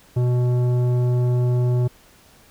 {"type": "tone with tanh clipping", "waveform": "sine", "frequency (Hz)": 123.47, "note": "B2", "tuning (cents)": 0, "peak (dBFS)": -18, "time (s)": [0.16, 1.88], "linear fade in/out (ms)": 10, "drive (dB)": 12, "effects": ["pink hiss -52 dBFS RMS until 2.5 s"]}